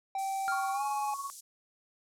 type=tone with pitch glide; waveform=triangle; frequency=777 to 837.6 Hz; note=G5 to G#5; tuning=-16 to +15 cents; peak=-29 dBFS; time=0.15-1.14 s; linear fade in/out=2 ms; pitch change=+131 cents; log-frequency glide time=0.72-0.83 s
type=high-pass noise; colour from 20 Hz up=pink; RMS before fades=-45 dBFS; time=0.18-1.41 s; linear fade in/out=10 ms; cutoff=5900 Hz; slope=24 dB/octave
type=tone with exponential decay; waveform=triangle; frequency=1396.9 Hz; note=F6; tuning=in tune; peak=-27 dBFS; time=0.48-1.13 s; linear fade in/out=0 ms; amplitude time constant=140 ms
type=tone with tremolo; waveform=sine; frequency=1108.7 Hz; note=C#6; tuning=in tune; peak=-33 dBFS; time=0.52-1.3 s; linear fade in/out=0 ms; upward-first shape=sine; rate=18 Hz; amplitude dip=60%
effects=low-pass 11000 Hz 12 dB/octave